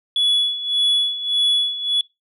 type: tone with tremolo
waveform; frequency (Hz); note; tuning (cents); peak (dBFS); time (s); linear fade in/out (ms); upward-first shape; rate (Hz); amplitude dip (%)
sine; 3401; G#7; +40; -11; 0.16-2.01; 2; sine; 1.7; 80
effects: noise-tail reverb RT60 0.2 s tail -24 dB re dry + tanh soft clip ceiling -13 dBFS